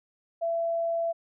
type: tone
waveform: sine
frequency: 670 Hz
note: E5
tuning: 28 cents sharp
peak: -25 dBFS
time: 0.41-1.13 s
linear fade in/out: 20 ms
effects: none